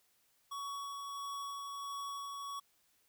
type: tone with tremolo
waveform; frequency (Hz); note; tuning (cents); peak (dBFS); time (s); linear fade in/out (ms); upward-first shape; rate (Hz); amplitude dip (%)
square; 1122; C#6; +21; -40; 0.51-2.6; 10; sine; 1.5; 25
effects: white hiss -73 dBFS RMS until 3.08 s